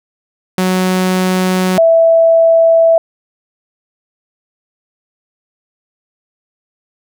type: tone pair in turn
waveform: sawtooth / sine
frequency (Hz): 185 / 659.3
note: F#3 / E5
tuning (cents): 0 / 0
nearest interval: octave + minor seventh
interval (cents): 2200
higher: second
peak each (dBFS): -7 / -5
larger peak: second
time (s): 0.58-1.78 / 1.78-2.98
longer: neither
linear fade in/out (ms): 2
effects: none